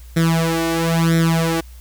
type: tone with flanger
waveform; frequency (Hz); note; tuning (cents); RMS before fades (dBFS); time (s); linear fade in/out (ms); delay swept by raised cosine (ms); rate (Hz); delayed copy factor
sawtooth; 165; E3; +2; -17; 0.16-1.61; 10; 0.53 to 2.73; 1; +0.95
effects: added 60 Hz sine -36 dBFS peak until 1.8 s + white hiss -50 dBFS RMS until 1.8 s